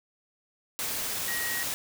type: tone in noise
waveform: sine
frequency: 1893 Hz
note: A#6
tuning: 26 cents sharp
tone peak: -32 dBFS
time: 1.28-1.63 s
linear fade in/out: 0 ms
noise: white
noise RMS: -32 dBFS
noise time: 0.79-1.74 s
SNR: -3 dB
effects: none